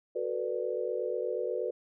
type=chord; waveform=sine; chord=B minor seventh; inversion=second; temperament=equal with one note detuned; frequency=370 / 445.6 / 493.9 / 587.3 Hz; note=F#4 / A4 / B4 / D5; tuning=0 / +22 / 0 / 0 cents; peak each=-36 / -36 / -33 / -38 dBFS; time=0.15-1.71 s; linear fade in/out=10 ms; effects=none